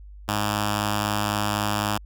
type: tone with notch filter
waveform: 5% pulse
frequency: 103.9 Hz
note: G#2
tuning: 1 cent sharp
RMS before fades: -25 dBFS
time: 0.28-1.98 s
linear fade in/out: 10 ms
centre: 450 Hz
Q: 1.2
effects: added 50 Hz sine -40 dBFS peak until 2.05 s